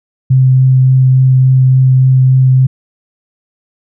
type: tone with vibrato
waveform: sine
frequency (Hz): 130.3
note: C3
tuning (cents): -7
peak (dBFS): -4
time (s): 0.3-2.67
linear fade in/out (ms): 10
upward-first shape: triangle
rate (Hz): 3.5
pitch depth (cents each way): 10
effects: none